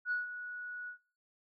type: tone with ADSR envelope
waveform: sine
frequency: 1466 Hz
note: F#6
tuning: 16 cents flat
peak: -29 dBFS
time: 0.05-0.98 s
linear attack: 63 ms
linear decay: 150 ms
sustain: -11 dB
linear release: 100 ms
effects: noise-tail reverb RT60 0.4 s tail -21 dB re dry + tanh soft clip ceiling -25 dBFS